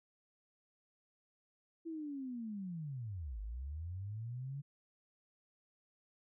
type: linear two-way sweep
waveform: sine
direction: down then up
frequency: 334.6 to 49 to 143.9 Hz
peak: -40 dBFS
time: 1.85-4.62 s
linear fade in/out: 20 ms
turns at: 3.4 s
effects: none